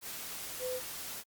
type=tone in noise; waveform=sine; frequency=506 Hz; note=B4; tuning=42 cents sharp; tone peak=-34 dBFS; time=0.59-0.81 s; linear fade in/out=50 ms; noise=white; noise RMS=-42 dBFS; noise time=0.01-1.24 s; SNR=+5 dB; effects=Opus 48 kbps